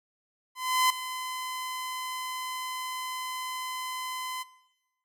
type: tone with ADSR envelope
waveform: sawtooth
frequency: 1022 Hz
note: C6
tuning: 41 cents flat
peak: -15 dBFS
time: 0.55-4.44 s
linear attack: 350 ms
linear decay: 4 ms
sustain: -13 dB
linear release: 24 ms
effects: noise-tail reverb RT60 1.0 s tail -20 dB re dry + MP3 64 kbps